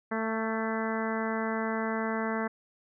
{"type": "harmonic tone with a mistuned harmonic", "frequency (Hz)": 222.6, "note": "A3", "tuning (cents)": 20, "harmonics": [1, 2, 3, 4, 5, 6, 7, 8, 9], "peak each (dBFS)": [-32, -35, -37, -38, -39, -40, -40, -41, -42], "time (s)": [0.11, 2.48], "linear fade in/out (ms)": 10, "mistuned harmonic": 8, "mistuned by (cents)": -28, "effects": []}